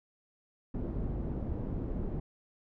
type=low-pass noise; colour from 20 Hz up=pink; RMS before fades=-35 dBFS; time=0.74-2.2 s; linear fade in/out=5 ms; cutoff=350 Hz; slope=12 dB/octave; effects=none